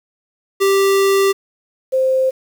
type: tone pair in turn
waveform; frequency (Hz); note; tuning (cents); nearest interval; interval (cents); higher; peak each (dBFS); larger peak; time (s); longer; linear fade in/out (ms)
square / sine; 392 / 523.3; G4 / C5; 0 / 0; perfect fourth; 500; second; -12; neither; 0.6-1.33 / 1.92-2.31; first; 20
effects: 7-bit